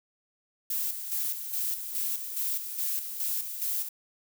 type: noise with tremolo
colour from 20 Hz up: violet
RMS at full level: -30 dBFS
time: 0.7-3.89 s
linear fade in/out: 5 ms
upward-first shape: square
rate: 2.4 Hz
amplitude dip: 55%
effects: none